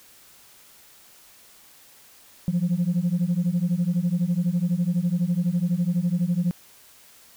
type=beating tone pair; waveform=sine; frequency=169.6 / 181.6 Hz; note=E3 / F#3; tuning=+50 / -32 cents; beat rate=12 Hz; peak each=-22 dBFS; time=2.48-6.51 s; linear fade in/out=0 ms; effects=tanh soft clip ceiling -16 dBFS + white hiss -52 dBFS RMS until 7.36 s